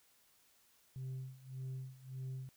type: tone with tremolo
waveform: sine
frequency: 130.81 Hz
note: C3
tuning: in tune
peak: -37 dBFS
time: 0.96-2.49 s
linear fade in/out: 0 ms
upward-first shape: sine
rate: 1.7 Hz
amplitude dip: 90%
effects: tanh soft clip ceiling -39 dBFS + white hiss -70 dBFS RMS until 2.56 s